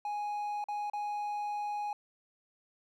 triangle tone with dropouts, 830 Hz, G#5, 1 cent flat, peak -31 dBFS, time 0.05-1.93 s, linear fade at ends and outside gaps 2 ms, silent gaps 0.641-0.685 / 0.899-0.934 s, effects none

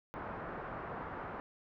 white low-pass noise, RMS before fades -43 dBFS, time 0.14-1.4 s, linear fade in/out 0 ms, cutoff 1400 Hz, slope 24 dB/octave, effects none

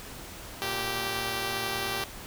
5% pulse tone pair together, 115.95 / 390 Hz, A#2 / G4, -9 / -9 cents, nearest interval octave + major sixth, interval 2100 cents, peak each -25 / -19 dBFS, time 0.62-2.04 s, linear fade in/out 0 ms, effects pink hiss -43 dBFS RMS until 2.26 s

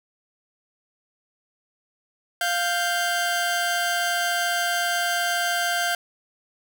sawtooth tone pair together, 698.5 / 1570.2 Hz, F5 / G6, 0 / +2 cents, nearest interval octave + major second, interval 1402 cents, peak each -21 dBFS, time 2.41-5.95 s, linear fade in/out 2 ms, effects none

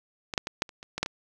clicks, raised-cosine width 0.2 ms, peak -15 / -6 / -15 / -7 / -28 / -25 / -16 / -8 / -15 dBFS, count 9, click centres 0.338 / 0.378 / 0.471 / 0.621 / 0.692 / 0.829 / 0.98 / 1.03 / 1.061 s, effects none

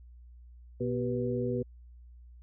harmonic tone with a mistuned harmonic, 122.2 Hz, B2, 18 cents flat, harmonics 1 / 2 / 3 / 4, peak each -34 / -34 / -34 / -34 dBFS, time 0.8-1.63 s, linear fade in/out 10 ms, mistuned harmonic 3, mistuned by +78 cents, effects added 60 Hz sine -49 dBFS peak until 2.42 s

